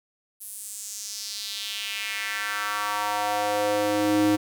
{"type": "tone with high-pass filter sweep", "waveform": "square", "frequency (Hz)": 103.83, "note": "G#2", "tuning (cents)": 0, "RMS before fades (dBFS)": -27, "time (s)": [0.4, 4.37], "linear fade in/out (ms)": 20, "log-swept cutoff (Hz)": [11000, 270], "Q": 2.6, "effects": []}